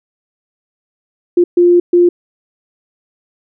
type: tone bursts at uneven times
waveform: sine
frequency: 350.6 Hz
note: F4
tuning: 7 cents sharp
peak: -5 dBFS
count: 3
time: 1.37-1.44 / 1.57-1.8 / 1.93-2.09 s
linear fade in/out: 5 ms
effects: none